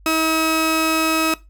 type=tone pair together; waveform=sawtooth; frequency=320 / 1280 Hz; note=D#4 / D#6; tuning=+49 / +49 cents; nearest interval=2 octaves; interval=2400 cents; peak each=-15 dBFS; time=0.06-1.34 s; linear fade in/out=2 ms; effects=noise-tail reverb RT60 0.2 s tail -18 dB re dry + added 49 Hz sine -44 dBFS peak until 1.49 s